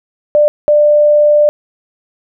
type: tone bursts at uneven times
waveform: sine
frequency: 594 Hz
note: D5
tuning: 20 cents sharp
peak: -5 dBFS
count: 2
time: 0.35-0.48 / 0.68-1.49 s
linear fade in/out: 0 ms
effects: none